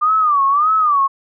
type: tone with vibrato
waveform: sine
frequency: 1190 Hz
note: D6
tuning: 22 cents sharp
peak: -11 dBFS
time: 0.01-1.08 s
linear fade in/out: 20 ms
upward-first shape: sine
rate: 1.7 Hz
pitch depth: 150 cents each way
effects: none